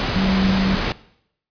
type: tone in noise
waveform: sine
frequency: 191.1 Hz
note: G3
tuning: 44 cents flat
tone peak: -17 dBFS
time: 0.16-0.75 s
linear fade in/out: 0 ms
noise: pink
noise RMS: -22 dBFS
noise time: 0-0.92 s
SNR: +2 dB
effects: noise-tail reverb RT60 0.7 s tail -19 dB re dry + resampled to 11025 Hz